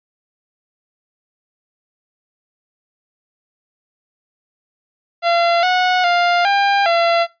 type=tone with pitch steps; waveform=sawtooth; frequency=684 / 732 / 700 / 800 / 679 Hz; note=F5 / F#5 / F5 / G5 / F5; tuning=-36 / -19 / +4 / +35 / -49 cents; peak=-9 dBFS; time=5.22-7.27 s; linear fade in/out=50 ms; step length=410 ms; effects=noise-tail reverb RT60 0.2 s tail -17 dB re dry + resampled to 11025 Hz

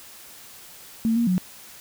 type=tone with pitch steps; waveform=sine; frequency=225.9 / 234.9 / 183.1 Hz; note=A3 / A#3 / F#3; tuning=+46 / +13 / -18 cents; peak=-18 dBFS; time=1.05-1.38 s; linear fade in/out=0 ms; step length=110 ms; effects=white hiss -45 dBFS RMS until 1.8 s

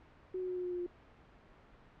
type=tone with pitch steps; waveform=sine; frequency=370 / 367 / 364.1 / 361.1 / 358.2 / 355.3 / 352.5 Hz; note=F#4 / F#4 / F#4 / F#4 / F4 / F4 / F4; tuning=0 / -14 / -28 / -42 / +44 / +30 / +16 cents; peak=-35 dBFS; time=0.34-0.865 s; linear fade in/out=5 ms; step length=75 ms; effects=pink hiss -60 dBFS RMS until 2 s + low-pass 2000 Hz 12 dB/octave

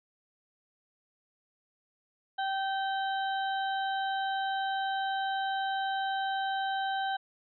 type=harmonic tone; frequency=776 Hz; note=G5; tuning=18 cents flat; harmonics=1 / 2 / 4 / 5; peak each=-30 / -36 / -42 / -44 dBFS; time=2.38-7.17 s; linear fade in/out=10 ms; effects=none

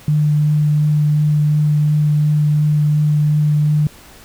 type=tone with vibrato; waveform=sine; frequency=150 Hz; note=D3; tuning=37 cents sharp; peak=-11 dBFS; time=0.08-3.87 s; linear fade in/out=2 ms; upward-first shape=triangle; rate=2.8 Hz; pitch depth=11 cents each way; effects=pink hiss -42 dBFS RMS until 4.24 s

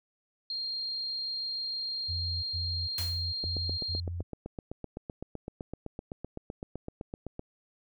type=tone; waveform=sine; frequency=4211 Hz; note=C8; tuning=10 cents sharp; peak=-32 dBFS; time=0.5-4 s; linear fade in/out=2 ms
type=tone bursts; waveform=sine; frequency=86.9 Hz; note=F2; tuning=8 cents flat; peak=-33 dBFS; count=5; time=2.08-4.23 s; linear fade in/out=20 ms; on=350 ms; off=100 ms
type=noise with exponential decay; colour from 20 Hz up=white; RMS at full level=-35 dBFS; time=2.98-3.29 s; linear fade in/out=2 ms; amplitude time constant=66 ms
type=click train; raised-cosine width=2 ms; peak=-24 dBFS; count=32; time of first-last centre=3.44-7.394 s; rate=7.84 Hz
effects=none

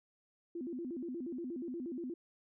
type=tone with vibrato; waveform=sine; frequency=293.7 Hz; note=D4; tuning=in tune; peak=-38 dBFS; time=0.55-2.14 s; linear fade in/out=5 ms; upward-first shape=square; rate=8.4 Hz; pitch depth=260 cents each way; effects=none

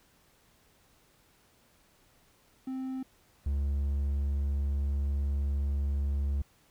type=tone pair in turn; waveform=triangle; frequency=261.6 / 70.34 Hz; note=C4 / C#2; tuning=0 / +26 cents; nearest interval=octave + major seventh; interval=2274 cents; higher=first; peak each=-31 / -25 dBFS; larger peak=second; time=2.67-3.03 / 3.46-6.42 s; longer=second; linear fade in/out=5 ms; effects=pink hiss -65 dBFS RMS until 6.7 s

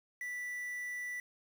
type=tone with quantisation; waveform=triangle; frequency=1970 Hz; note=B6; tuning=5 cents flat; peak=-36 dBFS; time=0.21-1.2 s; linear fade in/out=2 ms; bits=9; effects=none

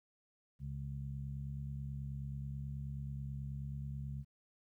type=harmonic tone; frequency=69.3 Hz; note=C#2; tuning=in tune; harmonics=1 / 2 / 3; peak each=-45 / -41 / -51 dBFS; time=0.59-4.25 s; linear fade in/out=50 ms; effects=13-bit

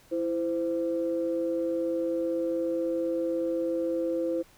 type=tone pair together; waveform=sine; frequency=332.1 / 516 Hz; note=E4 / C5; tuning=+13 / -24 cents; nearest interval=minor sixth; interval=763 cents; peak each=-28 dBFS; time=0.11-4.43 s; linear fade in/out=20 ms; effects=tanh soft clip ceiling -18 dBFS + pink hiss -58 dBFS RMS until 4.57 s

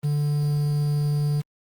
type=tone with quantisation; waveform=triangle; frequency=146.83 Hz; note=D3; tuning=in tune; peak=-18 dBFS; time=0.03-1.42 s; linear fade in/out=20 ms; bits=7; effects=Opus 24 kbps

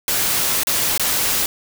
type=noise with dropouts; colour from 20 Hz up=white; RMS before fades=-19 dBFS; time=0.08-1.46 s; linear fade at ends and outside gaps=1 ms; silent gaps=0.634-0.67 / 0.977-0.996 s; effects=none

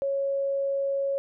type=tone; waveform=sine; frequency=552 Hz; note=C#5; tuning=7 cents flat; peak=-24 dBFS; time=0.02-1.18 s; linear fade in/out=0 ms; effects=none

